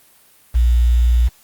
sine tone with quantisation, 59.5 Hz, A#1, 36 cents sharp, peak -10 dBFS, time 0.54-1.29 s, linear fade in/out 20 ms, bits 6, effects white hiss -51 dBFS RMS until 1.43 s + Opus 32 kbps

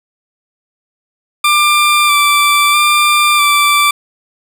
20% pulse tone with vibrato, 1180 Hz, D6, 8 cents sharp, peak -3 dBFS, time 1.44-3.91 s, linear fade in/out 5 ms, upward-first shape square, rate 0.77 Hz, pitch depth 16 cents each way, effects none

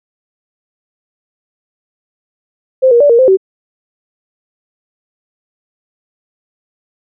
sine tone with pitch steps, 521 / 473.5 / 579 / 467.2 / 519 / 381.7 Hz, C5 / A#4 / D5 / A#4 / C5 / G4, -7 / +27 / -25 / +4 / -14 / -46 cents, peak -4 dBFS, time 2.82-3.372 s, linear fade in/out 20 ms, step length 92 ms, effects none

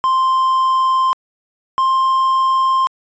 triangle tone pair in turn, 1046.5 / 1054.4 Hz, C6 / C6, 0 / +13 cents, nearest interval unison, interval 13 cents, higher second, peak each -10 dBFS, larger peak neither, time 0.04-1.13 / 1.78-2.87 s, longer neither, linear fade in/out 0 ms, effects resampled to 16000 Hz

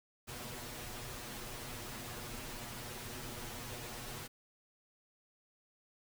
pink noise with comb filter, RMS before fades -45 dBFS, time 0.27-4.28 s, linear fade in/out 20 ms, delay 8.3 ms, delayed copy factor +0.9, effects none

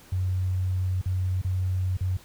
sine tone with dropouts, 92.5 Hz, F#2, in tune, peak -23 dBFS, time 0.12-2.17 s, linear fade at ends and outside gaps 5 ms, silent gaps 1.015-1.058 / 1.416-1.446 / 1.97-2.008 s, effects pink hiss -52 dBFS RMS until 2.24 s

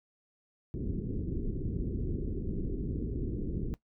pink low-pass noise, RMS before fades -34 dBFS, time 0.74-3.74 s, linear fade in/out 0 ms, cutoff 410 Hz, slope 48 dB/octave, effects noise-tail reverb RT60 0.1 s tail -18 dB re dry

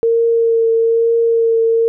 sine tone with vibrato, 458.3 Hz, A#4, 29 cents flat, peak -10 dBFS, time 0.03-1.88 s, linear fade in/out 0 ms, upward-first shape triangle, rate 1.1 Hz, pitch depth 18 cents each way, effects none

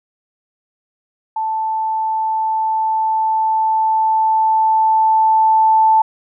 sine tone with level ramp, 880 Hz, A5, in tune, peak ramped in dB -17 to -8 dBFS, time 1.36-6.02 s, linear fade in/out 5 ms, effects none

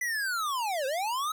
square linear two-way sweep, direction down then up, 2004 to 508 to 1296 Hz, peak -29 dBFS, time 0.01-1.32 s, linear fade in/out 5 ms, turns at 0.86 s, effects none

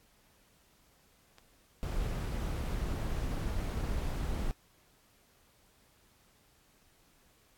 click, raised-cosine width 0.2 ms, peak -34 dBFS, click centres 1.384 s
brown noise, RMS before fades -34 dBFS, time 1.83-4.51 s, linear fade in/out 0 ms
effects pink hiss -66 dBFS RMS until 7.57 s + AAC 64 kbps

